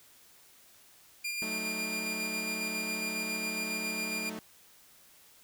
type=tone with tremolo; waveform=sawtooth; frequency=2400 Hz; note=D7; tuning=37 cents sharp; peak=-29 dBFS; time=1.24-4.3 s; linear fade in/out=10 ms; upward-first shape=square; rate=7.3 Hz; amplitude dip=25%
type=chord; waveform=sawtooth; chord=D# diminished; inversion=first; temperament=equal; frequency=185 / 220 / 311.1 Hz; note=F#3 / A3 / D#4; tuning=0 / 0 / 0 cents; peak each=-41 / -36 / -41 dBFS; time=1.42-4.39 s; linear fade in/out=0 ms
effects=white hiss -59 dBFS RMS until 5.43 s